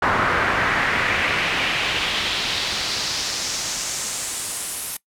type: noise with band-pass filter sweep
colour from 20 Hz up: brown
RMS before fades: -23 dBFS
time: 0.02-4.97 s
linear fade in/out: 5 ms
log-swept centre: 1300 to 11000 Hz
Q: 2
effects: noise-tail reverb RT60 0.1 s tail -21 dB re dry